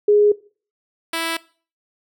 sine / 5% pulse tone pair in turn, 415.3 / 329.6 Hz, G#4 / E4, 0 / 0 cents, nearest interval major third, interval 400 cents, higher first, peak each -10 dBFS, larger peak neither, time 0.08-0.32 / 1.13-1.37 s, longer neither, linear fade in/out 5 ms, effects noise-tail reverb RT60 0.4 s tail -20 dB re dry

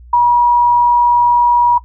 sine tone, 962 Hz, B5, 46 cents flat, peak -7 dBFS, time 0.13-1.78 s, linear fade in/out 5 ms, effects noise-tail reverb RT60 0.1 s tail -17 dB re dry + added 60 Hz sine -35 dBFS peak until 1.84 s

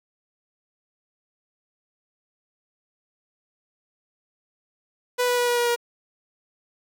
sawtooth tone with pitch steps, 493.9 / 490.2 / 486.5 / 482.9 / 479.3 / 475.7 Hz, B4 / B4 / B4 / B4 / A#4 / A#4, 0 / -13 / -26 / -39 / +48 / +35 cents, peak -16 dBFS, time 5.18-5.762 s, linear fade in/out 20 ms, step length 97 ms, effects 9-bit

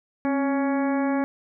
harmonic tone with a mistuned harmonic, 279.2 Hz, C#4, 13 cents sharp, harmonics 1 / 2 / 3 / 4 / 5 / 6 / 7 / 8, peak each -22 / -29 / -31 / -36 / -40 / -37 / -44 / -41 dBFS, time 0.25-1.24 s, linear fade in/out 0 ms, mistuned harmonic 1, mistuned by -56 cents, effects none

